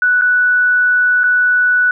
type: tone with dropouts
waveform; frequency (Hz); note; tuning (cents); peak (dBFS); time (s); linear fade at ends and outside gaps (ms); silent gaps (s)
sine; 1480; F#6; 0; -9; 0.02-1.91; 2; 0.213-0.219 / 1.235-1.239
effects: none